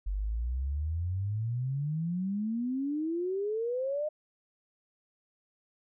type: exponential sweep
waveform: sine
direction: up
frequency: 46.35 to 619 Hz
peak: -29 dBFS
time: 0.06-4.09 s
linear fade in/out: 10 ms
effects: none